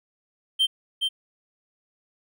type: tone with echo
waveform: triangle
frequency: 3136 Hz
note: G7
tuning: in tune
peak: -16 dBFS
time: 0.59-0.67 s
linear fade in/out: 20 ms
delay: 420 ms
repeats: 1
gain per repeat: -4 dB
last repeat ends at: 1.09 s
effects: none